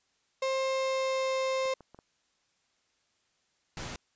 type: tone with pitch glide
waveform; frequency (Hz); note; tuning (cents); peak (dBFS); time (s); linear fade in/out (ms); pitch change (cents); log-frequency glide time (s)
35% pulse; 530 to 526.6; C5 to C5; +22 to +11; -26; 0.42-1.74; 5; -11; 0.63-1.36
type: clicks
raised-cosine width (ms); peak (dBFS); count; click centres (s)
1; -36; 4; 1.656 / 1.807 / 1.946 / 1.989
type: noise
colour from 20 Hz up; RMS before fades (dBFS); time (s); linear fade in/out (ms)
pink; -39; 3.77-3.96; 2
effects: white hiss -73 dBFS RMS until 4.15 s + resampled to 16000 Hz